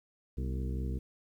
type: harmonic tone with a mistuned harmonic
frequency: 64.8 Hz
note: C2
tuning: 16 cents flat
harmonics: 1 / 2 / 3 / 4 / 5 / 6 / 7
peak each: -33 / -39 / -43 / -45 / -47 / -49 / -50 dBFS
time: 0.37-0.99 s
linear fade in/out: 10 ms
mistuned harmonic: 4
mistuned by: -82 cents
effects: 11-bit